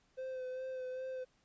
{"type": "tone with vibrato", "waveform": "triangle", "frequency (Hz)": 515, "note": "C5", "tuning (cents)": -28, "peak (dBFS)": -37, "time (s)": [0.17, 1.25], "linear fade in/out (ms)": 20, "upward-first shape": "sine", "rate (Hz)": 2.5, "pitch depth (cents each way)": 23, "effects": ["pink hiss -73 dBFS RMS until 1.44 s", "resampled to 16000 Hz"]}